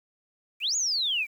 sine exponential two-way sweep, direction up then down, 2261 to 6980 to 2261 Hz, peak -24 dBFS, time 0.6-1.27 s, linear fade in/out 50 ms, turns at 0.76 s, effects 9-bit

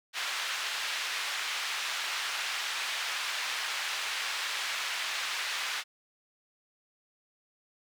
white band-pass noise, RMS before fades -34 dBFS, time 0.13-5.84 s, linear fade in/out 50 ms, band 1200 to 3400 Hz, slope 12 dB/octave, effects none

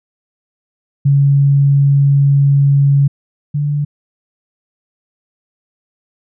sine tone pair in turn, 140.2 / 145.89 Hz, C#3 / D3, +20 / -11 cents, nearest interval minor second, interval 69 cents, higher second, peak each -7 / -13 dBFS, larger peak first, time 1.05-3.08 / 3.54-3.85 s, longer first, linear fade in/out 10 ms, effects none

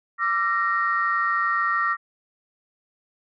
sine tone cluster, 1171 / 1358 / 1865 Hz, D6 / F6 / A#6, -5 / -49 / 0 cents, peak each -24 dBFS, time 0.18-1.97 s, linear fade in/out 50 ms, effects tanh soft clip ceiling -10 dBFS

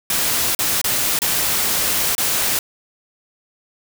white noise with dropouts, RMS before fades -19 dBFS, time 0.1-2.59 s, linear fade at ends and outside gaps 2 ms, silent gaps 0.55-0.59 / 0.815-0.842 / 1.19-1.218 / 2.151-2.18 s, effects none

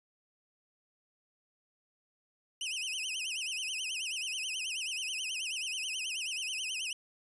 sawtooth tone with vibrato, 2794 Hz, F7, in tune, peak -31 dBFS, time 2.61-6.93 s, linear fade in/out 2 ms, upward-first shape sine, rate 9.3 Hz, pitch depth 200 cents each way, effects resampled to 24000 Hz

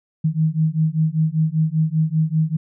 sine beating tone pair, 155.56 / 160.66 Hz, D#3 / E3, 0 / -44 cents, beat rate 5.1 Hz, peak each -19 dBFS, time 0.24-2.57 s, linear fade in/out 10 ms, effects none

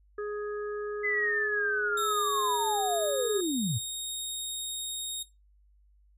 harmonic tone, 416.6 Hz, G#4, 5 cents sharp, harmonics 1 / 3 / 4, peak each -32 / -42 / -44 dBFS, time 0.18-3.41 s, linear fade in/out 5 ms
sine linear sweep, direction down, 2037 to 96.6 Hz, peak -27 dBFS, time 1.03-3.79 s, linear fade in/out 20 ms
20% pulse tone with pitch glide, 3698 to 3730 Hz, A#7 to A#7, -15 to 0 cents, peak -27 dBFS, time 1.97-5.23 s, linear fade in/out 5 ms, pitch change +15 cents, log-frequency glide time 2.23-4.07 s
effects noise-tail reverb RT60 0.2 s tail -17 dB re dry + added 50 Hz sine -59 dBFS peak until 6.17 s

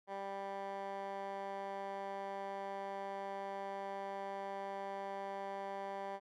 15% pulse tone with band-pass filter, 196.7 Hz, G3, 6 cents sharp, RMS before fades -43 dBFS, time 0.07-6.2 s, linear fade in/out 50 ms, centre 900 Hz, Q 1.6, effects none

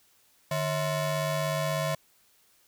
30% pulse ring-modulated tone, 399.6 Hz, G4, 33 cents sharp, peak -21 dBFS, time 0.51-1.95 s, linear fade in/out 5 ms, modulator 248 Hz, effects white hiss -64 dBFS RMS until 2.67 s

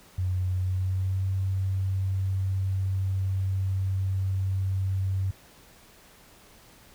sine tone with pitch glide, 92 to 95.52 Hz, F#2 to G2, -9 to -44 cents, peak -24 dBFS, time 0.18-5.31 s, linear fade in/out 5 ms, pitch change +65 cents, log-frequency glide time 0.54-1.27 s, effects pink hiss -54 dBFS RMS until 6.94 s

